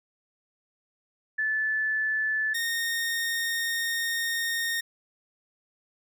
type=tone pair in turn; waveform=sine / sawtooth; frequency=1742 / 1845.6 Hz; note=A6 / A#6; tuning=-18 / -18 cents; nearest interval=minor second; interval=100 cents; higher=second; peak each=-24 / -23 dBFS; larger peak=second; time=1.38-2.54 / 2.54-4.81 s; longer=second; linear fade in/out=10 ms; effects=none